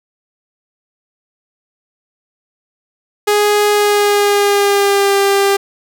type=tone with pitch glide; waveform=sawtooth; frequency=415.3 to 397 Hz; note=G#4 to G4; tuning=0 to +22 cents; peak=-6 dBFS; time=3.27-5.57 s; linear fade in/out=10 ms; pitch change=-78 cents; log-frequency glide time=3.71-5.16 s; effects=none